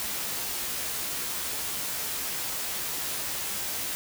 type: noise with comb filter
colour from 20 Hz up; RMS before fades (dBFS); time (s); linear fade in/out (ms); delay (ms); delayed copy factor
white; -32; 0-3.95; 0; 14; +0.5
effects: none